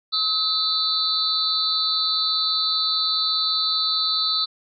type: tone cluster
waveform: sine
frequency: 1279 / 3618 / 3988 / 4299 / 4464 Hz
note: D#6 / A7 / B7 / C8 / C#8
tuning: +47 / +48 / +16 / +46 / +11 cents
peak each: -30 / -29 / -22 / -27 / -27 dBFS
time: 0.12-4.46 s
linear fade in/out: 20 ms
effects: none